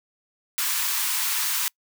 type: high-pass noise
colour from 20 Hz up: white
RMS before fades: -25 dBFS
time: 0.58-1.68 s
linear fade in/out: 0 ms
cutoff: 870 Hz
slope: 96 dB/octave
effects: noise-tail reverb RT60 0.1 s tail -26 dB re dry